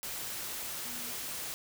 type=tone in noise; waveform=sine; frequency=241.2 Hz; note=B3; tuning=41 cents flat; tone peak=-50 dBFS; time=0.86-1.12 s; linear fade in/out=0 ms; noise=white; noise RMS=-39 dBFS; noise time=0.03-1.54 s; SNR=-14 dB; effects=none